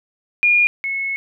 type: tone pair in turn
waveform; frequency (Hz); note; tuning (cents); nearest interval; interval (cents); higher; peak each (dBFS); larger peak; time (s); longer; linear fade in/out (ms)
sine; 2427 / 2190; D#7 / C#7; -44 / -22; major second; 178; first; -11 / -20; first; 0.43-0.67 / 0.84-1.16; second; 0
effects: none